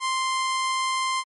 sawtooth tone, 1046.5 Hz, C6, in tune, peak -19 dBFS, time 0-1.24 s, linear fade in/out 50 ms, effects MP3 48 kbps

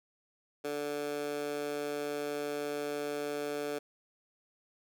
15% pulse tone with high-pass filter, 146.1 Hz, D3, 9 cents flat, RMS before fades -36 dBFS, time 0.64-3.79 s, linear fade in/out 10 ms, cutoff 410 Hz, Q 1.8, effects none

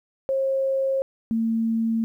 sine tone pair in turn, 537 / 226.2 Hz, C5 / A3, +45 / +48 cents, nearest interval octave + minor third, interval 1497 cents, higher first, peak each -20 dBFS, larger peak neither, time 0.29-1.02 / 1.31-2.04 s, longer neither, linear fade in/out 0 ms, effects 10-bit

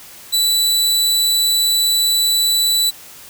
sawtooth tone, 3965 Hz, B7, 6 cents sharp, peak -10 dBFS, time 0.32-2.91 s, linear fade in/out 20 ms, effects white hiss -39 dBFS RMS until 3.29 s

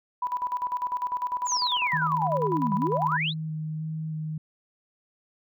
sine tone with tremolo, 987.8 Hz, B5, in tune, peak -24 dBFS, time 0.22-3.17 s, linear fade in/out 5 ms, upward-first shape square, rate 10 Hz, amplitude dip 70%
sine exponential two-way sweep, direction down then up, 7459 to 185 to 4219 Hz, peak -25 dBFS, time 1.45-3.34 s, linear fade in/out 50 ms, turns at 2.75 s
sine tone with vibrato, 156.8 Hz, D#3, 14 cents sharp, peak -29 dBFS, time 1.93-4.38 s, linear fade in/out 5 ms, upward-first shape square, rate 1.6 Hz, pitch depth 11 cents each way
effects none

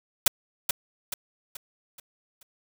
white noise with echo, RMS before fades -17 dBFS, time 0.26-0.28 s, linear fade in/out 5 ms, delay 430 ms, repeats 5, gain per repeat -7 dB, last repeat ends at 2.43 s, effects none

